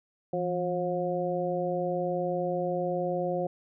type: harmonic tone with a mistuned harmonic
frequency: 179 Hz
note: F3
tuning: 43 cents sharp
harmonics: 1 / 2 / 3 / 4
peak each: -34 / -33 / -30 / -34 dBFS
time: 0.33-3.47 s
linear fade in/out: 5 ms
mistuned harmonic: 1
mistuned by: -86 cents
effects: none